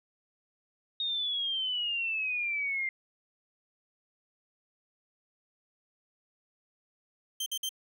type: exponential sweep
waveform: sine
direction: down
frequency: 3729 to 2093 Hz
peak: -29 dBFS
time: 1-2.89 s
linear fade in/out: 2 ms
type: tone bursts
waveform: sawtooth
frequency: 3136 Hz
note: G7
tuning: in tune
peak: -28 dBFS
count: 3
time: 7.4-7.692 s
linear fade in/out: 5 ms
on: 62 ms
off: 53 ms
effects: none